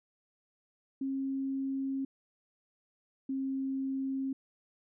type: tone pair in turn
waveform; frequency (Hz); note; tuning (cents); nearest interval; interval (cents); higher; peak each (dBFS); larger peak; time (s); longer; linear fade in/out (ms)
sine; 270 / 268.1; C#4 / C4; -45 / +42; unison; 13; first; -31 / -31; neither; 1.01-2.05 / 3.29-4.33; neither; 5
effects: none